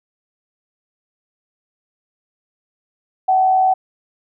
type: tone with frequency modulation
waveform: sine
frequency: 755 Hz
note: F#5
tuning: 35 cents sharp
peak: -11 dBFS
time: 3.28-3.74 s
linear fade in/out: 10 ms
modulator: 80.4 Hz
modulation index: 0.33
effects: none